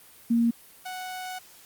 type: tone pair in turn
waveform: sine / sawtooth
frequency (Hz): 233.1 / 740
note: A#3 / F#5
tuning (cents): 0 / 0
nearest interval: octave + minor sixth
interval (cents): 2000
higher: second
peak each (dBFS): -19 / -30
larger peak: first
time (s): 0.3-0.51 / 0.85-1.39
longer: second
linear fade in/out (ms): 10
effects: white hiss -52 dBFS RMS until 1.65 s + Opus 32 kbps